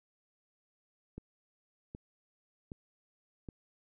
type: click train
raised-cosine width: 3 ms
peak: -30 dBFS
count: 4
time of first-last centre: 1.18-3.488 s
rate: 1.3 Hz
effects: none